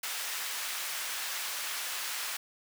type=high-pass noise; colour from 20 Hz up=pink; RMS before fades=-36 dBFS; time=0.03-2.37 s; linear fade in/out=5 ms; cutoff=1400 Hz; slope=12 dB/octave; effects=none